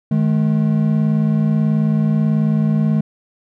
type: tone pair together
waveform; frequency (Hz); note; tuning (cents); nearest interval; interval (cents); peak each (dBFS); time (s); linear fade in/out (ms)
triangle; 155.45 / 213.9; D#3 / A3; -1 / -49; tritone; 552; -14; 0.11-3.01; 5
effects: none